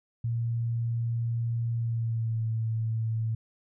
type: tone with pitch glide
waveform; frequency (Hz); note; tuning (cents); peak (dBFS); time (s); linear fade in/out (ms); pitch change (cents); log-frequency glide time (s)
sine; 116.54 to 112.18; A#2 to A2; 0 to +34; -26; 0.24-3.35; 5; -66; 1.74-2.44
effects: none